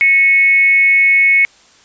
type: tone with frequency modulation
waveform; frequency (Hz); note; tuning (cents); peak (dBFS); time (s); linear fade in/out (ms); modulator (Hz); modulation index
sine; 2200; C#7; -14; -7; 0.01-1.45; 0; 304; 0.34
effects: white hiss -47 dBFS RMS until 1.84 s + resampled to 16000 Hz